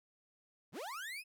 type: linear sweep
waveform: 35% pulse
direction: up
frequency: 86.3 to 2624 Hz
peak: -40 dBFS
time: 0.72-1.24 s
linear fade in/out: 50 ms
effects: none